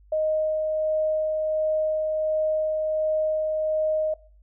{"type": "tone with tremolo", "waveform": "sine", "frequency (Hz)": 622.3, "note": "D#5", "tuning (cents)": 0, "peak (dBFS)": -20, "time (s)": [0.12, 4.14], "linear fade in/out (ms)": 5, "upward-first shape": "sine", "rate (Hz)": 1.4, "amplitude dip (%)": 25, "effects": ["noise-tail reverb RT60 0.4 s tail -20 dB re dry", "added 50 Hz sine -51 dBFS peak until 4.42 s"]}